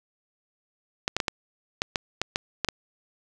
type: clicks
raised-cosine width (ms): 0.2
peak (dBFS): -7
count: 10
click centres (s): 1.079 / 1.166 / 1.202 / 1.282 / 1.819 / 1.958 / 2.216 / 2.359 / 2.647 / 2.687
effects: none